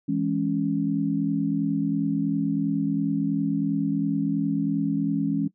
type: chord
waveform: sine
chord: C# minor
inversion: first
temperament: equal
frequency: 164.81 / 207.7 / 277.2 Hz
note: E3 / G#3 / C#4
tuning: 0 / 0 / 0 cents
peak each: -28 / -27 / -24 dBFS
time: 0.08-5.48 s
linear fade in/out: 10 ms
effects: noise-tail reverb RT60 0.1 s tail -18 dB re dry